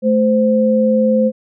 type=tone pair together; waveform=sine; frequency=217.8 / 518 Hz; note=A3 / C5; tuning=-17 / -17 cents; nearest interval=octave + minor third; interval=1500 cents; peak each=-13 dBFS; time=0.02-1.32 s; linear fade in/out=50 ms; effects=none